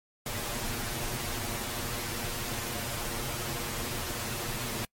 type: noise with comb filter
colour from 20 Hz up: pink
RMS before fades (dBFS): -34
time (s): 0.26-4.85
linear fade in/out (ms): 2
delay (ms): 8.5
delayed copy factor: +0.9
effects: noise-tail reverb RT60 0.1 s tail -26 dB re dry + MP3 64 kbps